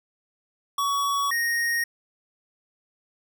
square tone pair in turn, 1126 / 1864.4 Hz, C#6 / A#6, +27 / 0 cents, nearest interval major sixth, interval 873 cents, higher second, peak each -23 dBFS, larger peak neither, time 0.78-1.31 / 1.31-1.84 s, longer neither, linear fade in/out 5 ms, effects none

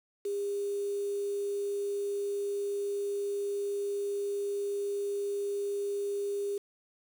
sine tone with quantisation, 403.5 Hz, G#4, 50 cents flat, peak -30 dBFS, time 0.25-6.58 s, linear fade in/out 5 ms, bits 8, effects none

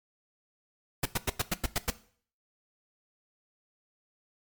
pink noise bursts, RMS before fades -27 dBFS, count 8, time 1.03-1.903 s, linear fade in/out 5 ms, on 26 ms, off 95 ms, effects noise-tail reverb RT60 0.5 s tail -17 dB re dry + MP3 96 kbps

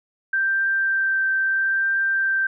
sine tone with vibrato, 1568 Hz, G6, in tune, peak -18 dBFS, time 0.33-2.47 s, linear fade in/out 5 ms, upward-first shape triangle, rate 0.76 Hz, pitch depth 11 cents each way, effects none

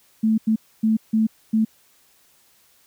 sine tone bursts at uneven times, 220 Hz, A3, in tune, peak -15 dBFS, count 5, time 0.23-0.38 / 0.47-0.56 / 0.83-0.97 / 1.13-1.27 / 1.53-1.65 s, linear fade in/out 10 ms, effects white hiss -58 dBFS RMS until 2.86 s

